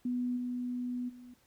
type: tone with level steps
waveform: sine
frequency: 246.9 Hz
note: B3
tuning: in tune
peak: -30 / -33 / -48 dBFS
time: 0.05-1.34 s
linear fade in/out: 5 ms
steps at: 0.36 / 1.08 s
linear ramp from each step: 20 ms
effects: pink hiss -68 dBFS RMS until 1.46 s